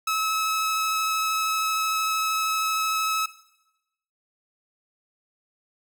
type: tone with vibrato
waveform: sawtooth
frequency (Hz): 1293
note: E6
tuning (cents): -34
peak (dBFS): -19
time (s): 0.07-3.26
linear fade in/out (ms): 5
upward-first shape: triangle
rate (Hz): 13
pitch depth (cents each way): 9
effects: noise-tail reverb RT60 0.9 s tail -17 dB re dry